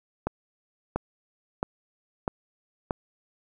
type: accelerating click train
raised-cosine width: 1 ms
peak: -12 dBFS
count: 5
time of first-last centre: 0.27-2.908 s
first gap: 690 ms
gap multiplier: 0.97
effects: 9-bit